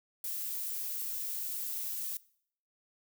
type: noise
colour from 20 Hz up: violet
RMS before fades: -37 dBFS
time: 0.24-2.17 s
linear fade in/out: 2 ms
effects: noise-tail reverb RT60 0.6 s tail -21 dB re dry